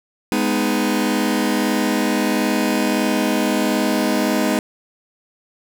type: chord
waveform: sawtooth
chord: G# minor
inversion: none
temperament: just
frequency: 207.7 / 249.2 / 311.5 Hz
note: G#3 / B3 / D#4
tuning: 0 / +16 / +2 cents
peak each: -17 dBFS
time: 0.32-4.59 s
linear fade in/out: 0 ms
effects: none